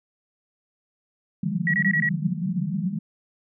pink band-pass noise, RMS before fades -26 dBFS, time 1.43-2.99 s, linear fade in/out 5 ms, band 150 to 210 Hz, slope 96 dB/octave
sine tone bursts, 1921 Hz, B6, 48 cents flat, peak -19 dBFS, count 5, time 1.67-2.089 s, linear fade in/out 2 ms, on 67 ms, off 21 ms
effects none

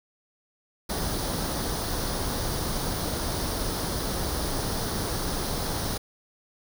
pink noise with comb filter, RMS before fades -29 dBFS, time 0.89-5.98 s, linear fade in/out 10 ms, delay 0.2 ms, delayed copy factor +0.6, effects none

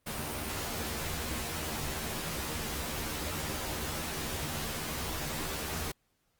pink noise with comb filter, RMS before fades -36 dBFS, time 0.06-5.92 s, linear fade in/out 10 ms, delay 13 ms, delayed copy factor +1, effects pink hiss -75 dBFS RMS until 6.39 s + Opus 32 kbps

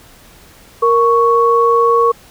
sine tone pair together, 466.6 / 1111 Hz, A#4 / C#6, +2 / +4 cents, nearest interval octave + minor third, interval 1502 cents, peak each -11 dBFS, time 0.82-2.12 s, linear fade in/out 10 ms, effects pink hiss -43 dBFS RMS until 2.3 s

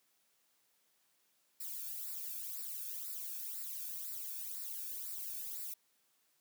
violet noise with flanger, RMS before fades -43 dBFS, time 1.6-5.74 s, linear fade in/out 5 ms, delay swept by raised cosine 0.31 to 1.02 ms, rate 2 Hz, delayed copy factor -0.75, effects white hiss -75 dBFS RMS until 6.4 s + high-pass 150 Hz 12 dB/octave

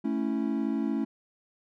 triangle chord, A major, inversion none, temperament equal, 220 / 277.2 / 329.6 Hz, A3 / C#4 / E4, 0 / 0 / 0 cents, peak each -28 / -28 / -31 dBFS, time 0.04-1.05 s, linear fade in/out 10 ms, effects none

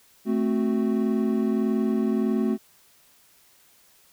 triangle chord, F# diminished, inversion first, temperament equal, 220 / 261.6 / 370 Hz, A3 / C4 / F#4, 0 / 0 / 0 cents, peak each -21 / -25 / -26 dBFS, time 0.25-2.58 s, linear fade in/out 50 ms, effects white hiss -58 dBFS RMS until 4.12 s

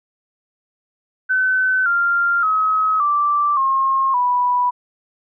sine tone with pitch steps, 1518 / 1392 / 1276.5 / 1170.5 / 1073.4 / 984.3 Hz, F#6 / F6 / D#6 / D6 / C6 / B5, +44 / -6 / +44 / -6 / +44 / -6 cents, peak -14 dBFS, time 1.29-4.71 s, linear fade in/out 20 ms, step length 570 ms, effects none

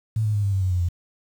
sine tone with pitch steps, 110 / 106.38 / 102.87 / 99.48 / 96.2 / 93.03 / 89.97 / 87 Hz, A2 / G#2 / G#2 / G2 / G2 / F#2 / F#2 / F2, 0 / +42 / -16 / +26 / -32 / +10 / -48 / -6 cents, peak -19 dBFS, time 0.16-0.888 s, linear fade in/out 5 ms, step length 91 ms, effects 8-bit

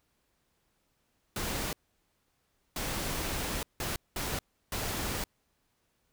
pink noise bursts at uneven times, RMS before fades -34 dBFS, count 5, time 1.36-1.73 / 2.76-3.63 / 3.8-3.96 / 4.16-4.39 / 4.72-5.24 s, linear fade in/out 2 ms, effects pink hiss -75 dBFS RMS until 6.12 s

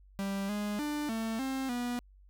45% pulse tone with pitch steps, 196.6 / 207.3 / 296.5 / 224.1 / 265.8 / 243.5 Hz, G3 / G#3 / D4 / A3 / C4 / B3, +5 / -3 / +17 / +32 / +27 / -24 cents, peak -32 dBFS, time 0.19-1.99 s, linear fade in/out 0 ms, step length 300 ms, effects added 48 Hz sine -55 dBFS peak until 2.29 s

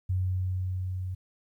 sine tone with level ramp, 92.5 Hz, F#2, in tune, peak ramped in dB -24 to -31 dBFS, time 0.09-1.15 s, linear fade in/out 10 ms, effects 11-bit

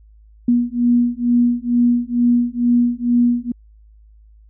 sine beating tone pair, 239.8 / 242 Hz, A#3 / B3, +49 / -35 cents, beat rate 2.2 Hz, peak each -16 dBFS, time 0.48-3.52 s, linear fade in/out 5 ms, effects added 53 Hz sine -44 dBFS peak until 4.49 s

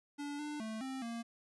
square tone with pitch steps, 288.4 / 297.4 / 219.7 / 264.1 / 232.3 Hz, D4 / D4 / A3 / C4 / A#3, -31 / +22 / -2 / +16 / -6 cents, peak -40 dBFS, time 0.18-1.23 s, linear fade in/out 20 ms, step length 210 ms, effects resampled to 24000 Hz + 13-bit

